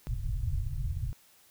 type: low-pass noise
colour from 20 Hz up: pink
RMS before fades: -32 dBFS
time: 0.07-1.13 s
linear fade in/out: 0 ms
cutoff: 140 Hz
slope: 96 dB/octave
effects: white hiss -61 dBFS RMS until 1.5 s